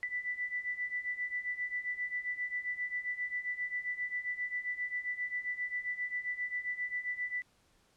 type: beating tone pair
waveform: sine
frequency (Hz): 1975.5 / 1983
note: B6 / B6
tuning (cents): 0 / +7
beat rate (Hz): 7.5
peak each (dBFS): -39 / -36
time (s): 0.03-7.42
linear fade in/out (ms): 0
effects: pink hiss -69 dBFS RMS until 7.96 s + low-pass 10000 Hz 12 dB/octave